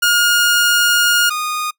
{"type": "tone pair in turn", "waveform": "sawtooth", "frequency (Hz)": [1426, 1231.3], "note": ["F6", "D#6"], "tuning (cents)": [36, -18], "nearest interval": "minor third", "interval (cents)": 254, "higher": "first", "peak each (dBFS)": [-7, -15], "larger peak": "first", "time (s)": [[0.02, 1.3], [1.3, 1.71]], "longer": "first", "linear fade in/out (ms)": 10, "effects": ["noise-tail reverb RT60 0.1 s tail -22 dB re dry"]}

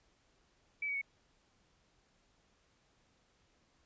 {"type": "tone with pitch steps", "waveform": "sine", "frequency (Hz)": [2300, 2258, 2217], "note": ["D7", "C#7", "C#7"], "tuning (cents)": [-37, 31, 0], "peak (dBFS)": -34, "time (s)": [0.82, 1.015], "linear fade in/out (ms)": 5, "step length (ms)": 65, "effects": ["pink hiss -72 dBFS RMS until 3.85 s", "resampled to 16000 Hz"]}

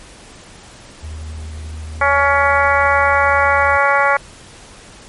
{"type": "tone", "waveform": "triangle", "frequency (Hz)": 77.78, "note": "D#2", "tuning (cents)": 0, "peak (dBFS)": -24, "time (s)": [1.02, 3.78], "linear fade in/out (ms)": 20}
{"type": "harmonic tone", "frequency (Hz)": 280.7, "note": "C#4", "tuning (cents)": 22, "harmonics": [2, 3, 4, 5, 6, 7, 8], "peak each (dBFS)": [-18, -17, -17, -17, -22, -19, -23], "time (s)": [2.01, 4.17], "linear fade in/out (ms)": 5}
{"effects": ["pink hiss -40 dBFS RMS until 5.08 s", "MP3 48 kbps"]}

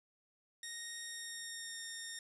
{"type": "tone with pitch glide", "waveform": "10% pulse", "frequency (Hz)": [1863, 1837.4], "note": ["A#6", "A#6"], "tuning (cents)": [-2, -25], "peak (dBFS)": -34, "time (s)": [0.63, 2.19], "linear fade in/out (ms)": 2, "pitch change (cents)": -23, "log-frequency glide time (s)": [1.01, 1.81], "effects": ["resampled to 24000 Hz", "11-bit"]}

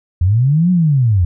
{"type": "linear two-way sweep", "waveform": "sine", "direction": "up then down", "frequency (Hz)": [81.8, 185, 81.8], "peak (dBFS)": -9, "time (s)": [0.21, 1.25], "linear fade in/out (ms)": 5, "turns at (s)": 0.71, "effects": []}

